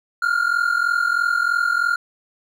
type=tone pair together; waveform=triangle; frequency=1385.9 / 1429 Hz; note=F6 / F6; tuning=-14 / +39 cents; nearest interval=minor second; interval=53 cents; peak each=-18 dBFS; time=0.22-1.96 s; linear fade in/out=5 ms; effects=none